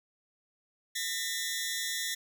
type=tone cluster; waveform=15% pulse; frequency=1818 / 1985 / 3377 Hz; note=A#6 / B6 / G#7; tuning=-44 / +8 / +28 cents; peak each=-30 dBFS; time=0.95-2.15 s; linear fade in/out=10 ms; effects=none